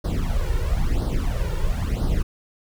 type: noise with flanger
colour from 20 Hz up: brown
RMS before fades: -22 dBFS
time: 0.04-2.23 s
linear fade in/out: 10 ms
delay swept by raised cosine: 0.2 to 2.2 ms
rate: 1 Hz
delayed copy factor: +0.85
effects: none

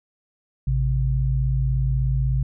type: tone pair together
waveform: sine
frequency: 55.62 / 132 Hz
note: A1 / C3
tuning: +19 / +16 cents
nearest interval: octave + minor third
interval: 1497 cents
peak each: -21 dBFS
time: 0.67-2.43 s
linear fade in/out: 5 ms
effects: none

